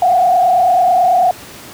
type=tone with frequency modulation; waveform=sine; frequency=722 Hz; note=F#5; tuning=43 cents flat; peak=-8 dBFS; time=0.02-1.31 s; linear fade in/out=2 ms; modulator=29.1 Hz; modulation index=1.2; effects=pink hiss -34 dBFS RMS until 1.73 s + high-pass 100 Hz 12 dB/octave